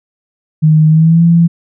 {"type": "tone with pitch glide", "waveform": "sine", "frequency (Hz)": [155.56, 168.66], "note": ["D#3", "E3"], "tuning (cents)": [0, 40], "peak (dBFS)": -4, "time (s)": [0.62, 1.48], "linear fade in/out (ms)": 20, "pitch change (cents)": 140, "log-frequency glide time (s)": [0.88, 1.23], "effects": []}